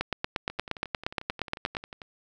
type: two click trains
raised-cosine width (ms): 0.3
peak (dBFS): -11 / -24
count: 16 / 18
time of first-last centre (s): 0.01-1.768 / 0.5-2.018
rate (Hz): 8.53 / 11.2
effects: none